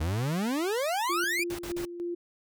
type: exponential sweep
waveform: 40% pulse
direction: up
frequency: 73.42 to 2489 Hz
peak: -26 dBFS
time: 0-1.44 s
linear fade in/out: 10 ms
type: tone with tremolo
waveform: sine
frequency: 346.9 Hz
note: F4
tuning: 12 cents flat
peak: -30 dBFS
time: 1.09-2.15 s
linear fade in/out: 10 ms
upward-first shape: square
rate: 3.3 Hz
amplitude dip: 55%
type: noise bursts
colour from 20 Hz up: pink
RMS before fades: -40 dBFS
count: 3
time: 1.5-1.852 s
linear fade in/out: 2 ms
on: 88 ms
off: 44 ms
effects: none